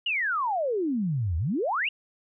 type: exponential two-way sweep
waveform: sine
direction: down then up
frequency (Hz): 2960 to 75.9 to 2960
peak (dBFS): -24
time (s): 0.06-1.89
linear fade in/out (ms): 5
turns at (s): 1.37
effects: none